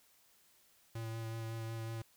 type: tone with vibrato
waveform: square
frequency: 113.2 Hz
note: A2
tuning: 50 cents sharp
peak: -40 dBFS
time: 0.95-2.02 s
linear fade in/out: 5 ms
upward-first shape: sine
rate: 5.4 Hz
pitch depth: 13 cents each way
effects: white hiss -68 dBFS RMS until 2.16 s